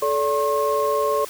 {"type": "tone cluster", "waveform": "sine", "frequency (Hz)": [434.4, 574, 1075], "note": ["A4", "D5", "C6"], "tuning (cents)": [-22, -40, 47], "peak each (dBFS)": -22, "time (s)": [0.02, 1.25], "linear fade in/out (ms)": 5, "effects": ["tanh soft clip ceiling -9 dBFS", "white hiss -38 dBFS RMS until 1.29 s"]}